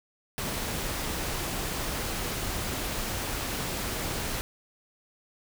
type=noise; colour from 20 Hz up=pink; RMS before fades=-32 dBFS; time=0.38-4.41 s; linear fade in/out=0 ms; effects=none